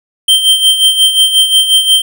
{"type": "tone with tremolo", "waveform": "square", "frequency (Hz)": 3136, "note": "G7", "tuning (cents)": 0, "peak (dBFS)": -4, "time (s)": [0.28, 2.02], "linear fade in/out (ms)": 5, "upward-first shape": "sine", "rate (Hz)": 5.6, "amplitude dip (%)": 65, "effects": []}